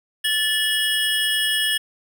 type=tone cluster; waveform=square; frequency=1747 / 2915 / 3298 Hz; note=A6 / F#7 / G#7; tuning=-13 / -26 / -13 cents; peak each=-24 dBFS; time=0.24-1.78 s; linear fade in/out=10 ms; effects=none